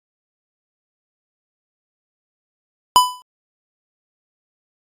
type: tone with exponential decay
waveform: square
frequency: 998 Hz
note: B5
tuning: 18 cents sharp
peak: -5 dBFS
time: 2.96-3.22 s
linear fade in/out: 0 ms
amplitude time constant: 55 ms
effects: AAC 48 kbps